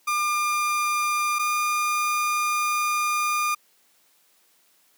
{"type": "tone pair in turn", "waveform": "30% pulse", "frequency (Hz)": [1202, 1210.4], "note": ["D6", "D#6"], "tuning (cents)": [40, -48], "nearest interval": "unison", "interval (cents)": 12, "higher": "second", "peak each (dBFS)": -19, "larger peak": "neither", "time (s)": [[0.07, 1.39], [1.39, 3.55]], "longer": "second", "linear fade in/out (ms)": 10, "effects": ["white hiss -62 dBFS RMS until 4.97 s", "high-pass 200 Hz 12 dB/octave"]}